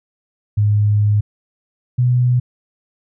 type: tone pair in turn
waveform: sine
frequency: 104.3 / 124.03 Hz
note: G#2 / B2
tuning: +8 / +8 cents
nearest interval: minor third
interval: 300 cents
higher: second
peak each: -11 dBFS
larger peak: neither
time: 0.57-1.21 / 1.98-2.4 s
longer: first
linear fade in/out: 10 ms
effects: none